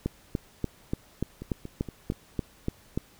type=two click trains; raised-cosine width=3 ms; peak=-24 / -14 dBFS; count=4 / 11; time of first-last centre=1.42-2.121 / 0.06-2.975 s; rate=4.28 / 3.43 Hz; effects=pink hiss -57 dBFS RMS until 3.19 s